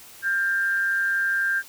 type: tone with amplitude modulation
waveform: sine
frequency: 1591 Hz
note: G6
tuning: 25 cents sharp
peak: -18 dBFS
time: 0.22-1.63 s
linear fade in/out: 50 ms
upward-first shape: sine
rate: 188 Hz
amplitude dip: 50%
effects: white hiss -46 dBFS RMS until 1.68 s